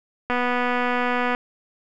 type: click train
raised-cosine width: 0.5 ms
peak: -9 dBFS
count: 259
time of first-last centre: 0.3-1.349 s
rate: 246 Hz
effects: none